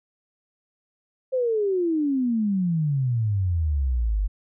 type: exponential sweep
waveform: sine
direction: down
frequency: 530 to 47 Hz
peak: -20 dBFS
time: 1.32-4.28 s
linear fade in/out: 20 ms
effects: none